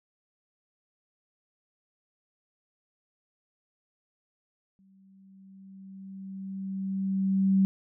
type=tone with exponential growth; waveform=sine; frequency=192.7 Hz; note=G3; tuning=29 cents flat; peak=-18 dBFS; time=4.79-7.65 s; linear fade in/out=0 ms; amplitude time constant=620 ms; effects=none